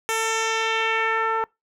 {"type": "tone with low-pass filter sweep", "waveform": "10% pulse", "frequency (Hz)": 447.4, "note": "A4", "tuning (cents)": 29, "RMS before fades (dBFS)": -23, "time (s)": [0.09, 1.44], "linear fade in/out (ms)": 0, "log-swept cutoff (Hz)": [11000, 1100], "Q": 1.7, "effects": ["noise-tail reverb RT60 0.2 s tail -24 dB re dry"]}